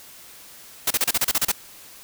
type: noise bursts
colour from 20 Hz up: white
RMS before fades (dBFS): -20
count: 10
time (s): 0.87-1.518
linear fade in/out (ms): 5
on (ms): 36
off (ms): 32
effects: white hiss -45 dBFS RMS until 2.03 s